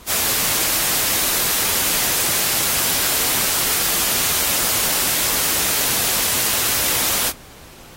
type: noise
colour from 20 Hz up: white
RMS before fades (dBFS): -19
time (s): 0.06-7.33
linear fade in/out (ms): 50
effects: pink hiss -43 dBFS RMS until 7.96 s + AAC 48 kbps